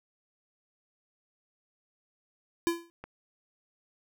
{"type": "tone with exponential decay", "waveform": "square", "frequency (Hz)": 338.8, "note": "E4", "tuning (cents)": 48, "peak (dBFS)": -22, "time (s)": [2.67, 2.9], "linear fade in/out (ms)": 0, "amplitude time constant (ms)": 48}
{"type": "click", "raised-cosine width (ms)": 0.5, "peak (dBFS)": -27, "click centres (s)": 3.04}
{"effects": []}